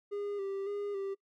triangle tone with vibrato, 399.8 Hz, G4, 34 cents sharp, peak -32 dBFS, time 0.11-1.15 s, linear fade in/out 20 ms, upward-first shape square, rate 1.8 Hz, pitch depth 34 cents each way, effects noise-tail reverb RT60 0.1 s tail -23 dB re dry

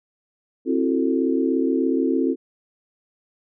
sine chord, F# half-diminished seventh, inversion second, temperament just, 266.4 / 333 / 370 / 444 Hz, C4 / E4 / F#4 / A4, +31 / +18 / 0 / +16 cents, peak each -21 / -23 / -26 / -26 dBFS, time 0.65-2.36 s, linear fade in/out 50 ms, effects none

